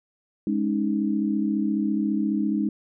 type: chord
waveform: sine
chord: Ab suspended fourth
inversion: none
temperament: just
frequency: 207.7 / 276.9 / 311.5 Hz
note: Ab3 / Db4 / Eb4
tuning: 0 / -2 / +2 cents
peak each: -24 / -28 / -26 dBFS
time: 0.47-2.69 s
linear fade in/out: 2 ms
effects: none